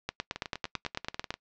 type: two click trains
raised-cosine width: 0.2 ms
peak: -19 / -13 dBFS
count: 11 / 12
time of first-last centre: 0.36-1.34 / 0.09-1.305 s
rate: 10.2 / 9.05 Hz
effects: noise-tail reverb RT60 0.1 s tail -23 dB re dry + low-pass 5000 Hz 12 dB/octave